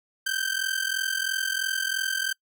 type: ring-modulated tone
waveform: sawtooth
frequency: 1558 Hz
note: G6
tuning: 11 cents flat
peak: -19 dBFS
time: 0.26-2.33 s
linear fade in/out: 5 ms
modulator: 21.5 Hz
effects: noise-tail reverb RT60 0.1 s tail -26 dB re dry